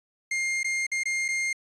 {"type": "tone with dropouts", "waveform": "45% pulse", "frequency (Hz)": 2119, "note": "C7", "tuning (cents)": 21, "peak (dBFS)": -25, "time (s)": [0.31, 1.53], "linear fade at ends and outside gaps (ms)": 5, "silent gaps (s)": [[0.632, 0.644], [0.867, 0.916], [1.035, 1.055], [1.282, 1.286]], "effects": ["resampled to 22050 Hz"]}